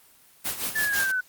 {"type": "noise with tremolo", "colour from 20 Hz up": "white", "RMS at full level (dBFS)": -27, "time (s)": [0.44, 1.12], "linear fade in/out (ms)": 20, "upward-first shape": "sine", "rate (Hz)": 5.9, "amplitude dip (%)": 70}
{"type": "exponential sweep", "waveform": "sine", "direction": "down", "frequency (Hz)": [1760, 1480], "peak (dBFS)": -23, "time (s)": [0.75, 1.21], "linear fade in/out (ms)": 10}
{"effects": ["white hiss -56 dBFS RMS until 1.28 s", "Opus 24 kbps"]}